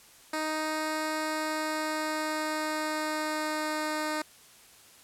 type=tone with pitch glide; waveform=10% pulse; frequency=311.1 to 307 Hz; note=D#4 to D#4; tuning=0 to -23 cents; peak=-21 dBFS; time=0.33-4.22 s; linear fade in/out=5 ms; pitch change=-23 cents; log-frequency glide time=1.17-4.08 s; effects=white hiss -55 dBFS RMS until 5.03 s + low-pass 12000 Hz 12 dB/octave

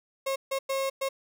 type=tone bursts at uneven times; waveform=35% pulse; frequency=540 Hz; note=C#5; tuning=45 cents flat; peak=-25 dBFS; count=4; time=0.26-0.36 / 0.51-0.59 / 0.69-0.9 / 1.01-1.09 s; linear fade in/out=10 ms; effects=none

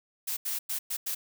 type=noise bursts at uneven times; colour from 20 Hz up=blue; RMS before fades=-32 dBFS; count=5; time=0.27-0.37 / 0.45-0.59 / 0.69-0.79 / 0.9-0.97 / 1.06-1.15 s; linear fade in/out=10 ms; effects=none

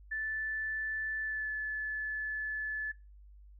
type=tone with pitch glide; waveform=sine; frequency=1753 to 1729.9 Hz; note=A6 to A6; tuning=-7 to -30 cents; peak=-33 dBFS; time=0.11-2.92 s; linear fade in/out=10 ms; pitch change=-23 cents; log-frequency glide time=1.22-1.5 s; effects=noise-tail reverb RT60 0.3 s tail -22 dB re dry + added 50 Hz sine -52 dBFS peak until 3.59 s

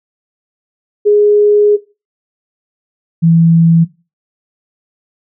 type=tone pair in turn; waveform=sine; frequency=415.3 / 165.77 Hz; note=G#4 / E3; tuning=0 / +10 cents; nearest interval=octave + major third; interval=1590 cents; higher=first; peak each=-5 dBFS; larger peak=neither; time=1.05-1.77 / 3.22-3.85 s; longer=first; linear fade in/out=20 ms; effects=noise-tail reverb RT60 0.3 s tail -18 dB re dry

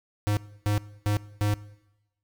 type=tone bursts at uneven times; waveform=square; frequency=103.83 Hz; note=G#2; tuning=in tune; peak=-23 dBFS; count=4; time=0.27-0.37 / 0.66-0.78 / 1.06-1.17 / 1.41-1.54 s; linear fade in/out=0 ms; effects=noise-tail reverb RT60 1.0 s tail -20 dB re dry

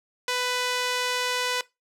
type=tone with band-pass filter; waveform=sawtooth; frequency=497.3 Hz; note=B4; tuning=12 cents sharp; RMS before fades=-27 dBFS; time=0.28-1.61 s; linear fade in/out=2 ms; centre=3600 Hz; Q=0.54; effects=noise-tail reverb RT60 0.2 s tail -19 dB re dry

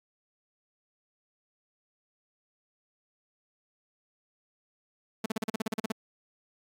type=tone bursts; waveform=sawtooth; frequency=220 Hz; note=A3; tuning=in tune; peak=-24 dBFS; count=12; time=5.24-5.92 s; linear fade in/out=5 ms; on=20 ms; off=40 ms; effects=AAC 48 kbps

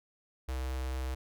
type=tone with notch filter; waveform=square; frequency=64.6 Hz; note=C2; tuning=21 cents flat; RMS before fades=-35 dBFS; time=0.48-1.15 s; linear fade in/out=10 ms; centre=210 Hz; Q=1.3; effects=none

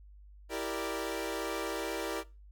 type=chord; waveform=sawtooth; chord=E half-diminished seventh; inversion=none; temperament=equal; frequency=329.6 / 392 / 466.2 / 587.3 Hz; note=E4 / G4 / Bb4 / D5; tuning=0 / 0 / 0 / 0 cents; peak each=-35 / -36 / -35 / -36 dBFS; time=0.49-2.24 s; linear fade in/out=50 ms; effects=noise-tail reverb RT60 0.3 s tail -20 dB re dry + added 50 Hz sine -51 dBFS peak until 2.51 s

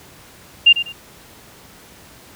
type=tone with echo; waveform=sine; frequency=2794 Hz; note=F7; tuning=in tune; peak=-5 dBFS; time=0.66-0.73 s; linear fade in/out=10 ms; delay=98 ms; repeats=2; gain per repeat=-12 dB; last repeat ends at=0.926 s; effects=pink hiss -44 dBFS RMS until 2.35 s + high-pass 60 Hz 12 dB/octave

